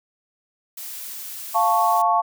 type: noise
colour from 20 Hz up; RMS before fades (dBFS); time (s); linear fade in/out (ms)
blue; -34; 0.77-2.02; 5
type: chord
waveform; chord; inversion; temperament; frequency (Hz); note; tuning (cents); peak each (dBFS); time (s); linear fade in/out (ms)
sine; F augmented; none; equal; 698.5 / 880 / 1108.7; F5 / A5 / C#6; 0 / 0 / 0; -20; 1.54-2.22; 20
effects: none